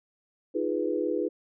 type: chord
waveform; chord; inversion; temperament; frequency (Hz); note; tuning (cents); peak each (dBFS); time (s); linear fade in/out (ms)
sine; F half-diminished seventh; third; equal; 311.1 / 349.2 / 415.3 / 493.9; Eb4 / F4 / Ab4 / Cb5; 0 / 0 / 0 / 0; -31; 0.54-1.29; 20
effects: none